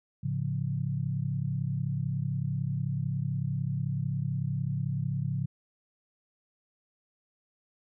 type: chord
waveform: sine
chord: A augmented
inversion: none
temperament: equal with one note detuned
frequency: 107.55 / 138.59 / 174.61 Hz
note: A2 / C#3 / E#3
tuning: -39 / 0 / 0 cents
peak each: -34 / -30 / -35 dBFS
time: 0.23-5.46 s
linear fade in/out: 10 ms
effects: none